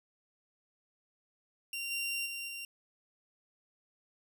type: tone with level steps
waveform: sawtooth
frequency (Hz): 2766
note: F7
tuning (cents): -17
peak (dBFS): -33 / -30 / -35 / -37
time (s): 1.73-2.65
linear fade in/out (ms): 2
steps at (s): 1.9 / 2.25 / 2.47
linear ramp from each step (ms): 20
effects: none